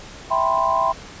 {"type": "chord", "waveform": "sine", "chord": "C major seventh", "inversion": "first", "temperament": "equal", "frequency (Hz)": [659.3, 784, 987.8, 1046.5], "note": ["E5", "G5", "B5", "C6"], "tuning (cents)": [0, 0, 0, 0], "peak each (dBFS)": [-23, -24, -22, -20], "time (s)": [0.3, 0.93], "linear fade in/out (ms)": 20, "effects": ["pink hiss -39 dBFS RMS until 1.2 s", "resampled to 16000 Hz"]}